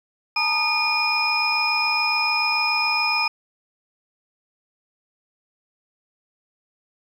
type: tone cluster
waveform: sine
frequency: 865 / 932 / 1232 / 2435 / 5110 Hz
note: A5 / A#5 / D#6 / D#7 / D#8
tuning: -30 / -1 / -17 / -38 / +45 cents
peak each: -28 / -28 / -28 / -21 / -24 dBFS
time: 0.36-3.28 s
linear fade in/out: 5 ms
effects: tanh soft clip ceiling -9 dBFS + 8-bit